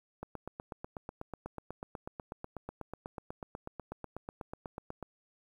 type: click train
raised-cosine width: 1 ms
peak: -26 dBFS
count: 40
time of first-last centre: 0.23-5.027 s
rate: 8.13 Hz
effects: 10-bit

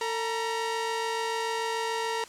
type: tone pair together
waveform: sawtooth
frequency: 450 / 946.9 Hz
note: A4 / A#5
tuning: +39 / +27 cents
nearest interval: octave + minor second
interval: 1288 cents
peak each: -27 dBFS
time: 0.01-2.24 s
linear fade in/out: 2 ms
effects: white hiss -49 dBFS RMS until 2.28 s + low-pass 8000 Hz 12 dB/octave

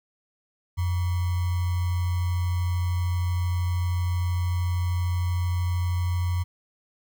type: tone with sample-and-hold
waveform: sine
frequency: 88.7 Hz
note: F2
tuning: 27 cents sharp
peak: -22 dBFS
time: 0.77-6.44 s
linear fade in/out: 20 ms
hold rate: 1050 Hz
effects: none

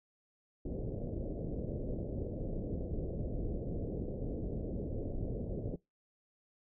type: low-pass noise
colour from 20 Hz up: pink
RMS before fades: -38 dBFS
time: 0.65-5.76 s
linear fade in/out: 5 ms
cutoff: 580 Hz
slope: 48 dB/octave
effects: noise-tail reverb RT60 0.2 s tail -22 dB re dry

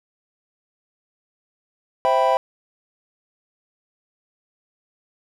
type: chord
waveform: triangle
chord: C major seventh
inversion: none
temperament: equal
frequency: 523.3 / 659.3 / 784 / 987.8 Hz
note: C5 / E5 / G5 / B5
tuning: 0 / 0 / 0 / 0 cents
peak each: -19 dBFS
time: 2.05-2.37 s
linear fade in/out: 0 ms
effects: none

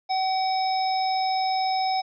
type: harmonic tone with a mistuned harmonic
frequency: 758 Hz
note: F#5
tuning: 42 cents sharp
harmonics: 1 / 3 / 5 / 7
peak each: -22 / -36 / -38 / -32 dBFS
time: 0.09-2.02 s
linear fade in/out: 20 ms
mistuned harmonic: 7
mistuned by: -27 cents
effects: none

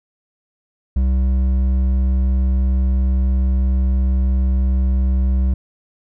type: tone with hard clipping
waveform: triangle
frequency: 64.5 Hz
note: C2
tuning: 24 cents flat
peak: -15 dBFS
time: 0.96-5.54 s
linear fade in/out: 5 ms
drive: 10 dB
effects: none

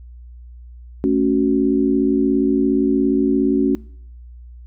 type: chord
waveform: sine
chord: F# minor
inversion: first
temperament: equal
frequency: 220 / 277.2 / 370 Hz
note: A3 / C#4 / F#4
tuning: 0 / 0 / 0 cents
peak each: -21 / -16 / -19 dBFS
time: 1.04-3.75 s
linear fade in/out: 0 ms
effects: noise-tail reverb RT60 0.6 s tail -23 dB re dry + added 60 Hz sine -36 dBFS peak until 4.66 s

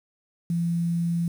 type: tone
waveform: sine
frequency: 170 Hz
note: F3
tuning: 46 cents flat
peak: -22 dBFS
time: 0.5-1.28 s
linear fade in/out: 2 ms
effects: 8-bit

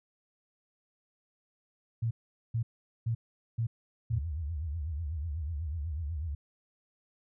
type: tone bursts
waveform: sine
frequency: 114.7 Hz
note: A#2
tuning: 28 cents flat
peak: -27 dBFS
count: 5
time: 2.02-4.19 s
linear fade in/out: 10 ms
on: 90 ms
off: 430 ms
type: tone with vibrato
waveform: sine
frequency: 77.78 Hz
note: D#2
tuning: in tune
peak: -32 dBFS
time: 4.12-6.35 s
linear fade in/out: 5 ms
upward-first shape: triangle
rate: 8.1 Hz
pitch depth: 230 cents each way
effects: none

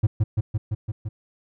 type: tone with echo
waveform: triangle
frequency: 107.1 Hz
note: A2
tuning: 46 cents flat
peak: -12 dBFS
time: 0.03-0.07 s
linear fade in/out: 10 ms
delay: 170 ms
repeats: 6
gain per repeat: -2 dB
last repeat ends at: 1.09 s
effects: none

